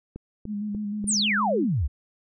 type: click train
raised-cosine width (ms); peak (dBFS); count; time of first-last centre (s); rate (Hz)
3; -23; 4; 0.16-1.042; 3.4
type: tone with vibrato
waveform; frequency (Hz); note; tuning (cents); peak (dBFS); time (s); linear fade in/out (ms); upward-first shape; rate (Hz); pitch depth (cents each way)
sine; 207.6; G#3; 0; -27; 0.46-1.68; 50; square; 6.5; 31
type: exponential sweep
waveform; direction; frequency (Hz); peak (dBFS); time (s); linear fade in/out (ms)
sine; down; 9956 to 59.3; -21; 1.07-1.88; 20
effects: none